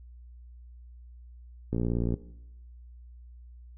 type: click train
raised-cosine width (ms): 3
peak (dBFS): -16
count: 25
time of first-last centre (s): 1.73-2.14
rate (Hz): 58.5
effects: noise-tail reverb RT60 0.8 s tail -17 dB re dry + added 60 Hz sine -46 dBFS peak until 3.77 s